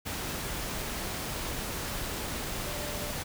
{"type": "tone in noise", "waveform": "sine", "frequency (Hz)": 589, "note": "D5", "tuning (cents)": 5, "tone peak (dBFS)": -41, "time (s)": [2.65, 3.15], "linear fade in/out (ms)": 20, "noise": "pink", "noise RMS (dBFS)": -35, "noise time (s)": [0.05, 3.24], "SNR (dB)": -9, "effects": []}